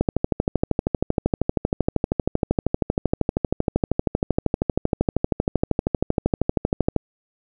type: click train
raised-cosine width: 2 ms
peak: -5 dBFS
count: 90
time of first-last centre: 0.01-6.963 s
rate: 12.8 Hz
effects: none